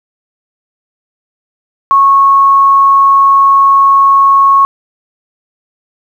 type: tone pair in turn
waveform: sine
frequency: 1100 / 1100 Hz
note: C#6 / C#6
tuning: -14 / -14 cents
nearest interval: unison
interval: 0 cents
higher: neither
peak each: -3 dBFS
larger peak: neither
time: 1.91-2.19 / 2.19-4.65 s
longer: second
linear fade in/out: 0 ms
effects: 7-bit